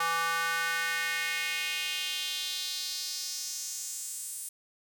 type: tone with high-pass filter sweep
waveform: square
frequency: 166.4 Hz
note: E3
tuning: 17 cents sharp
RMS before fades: -33 dBFS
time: 0-4.49 s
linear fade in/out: 5 ms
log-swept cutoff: 1100 to 9300 Hz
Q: 2.7
effects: none